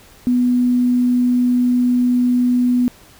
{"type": "tone with quantisation", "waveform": "sine", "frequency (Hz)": 246.9, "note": "B3", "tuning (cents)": 0, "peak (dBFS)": -12, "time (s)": [0.27, 2.88], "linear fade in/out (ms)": 0, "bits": 7, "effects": ["pink hiss -46 dBFS RMS until 3.19 s"]}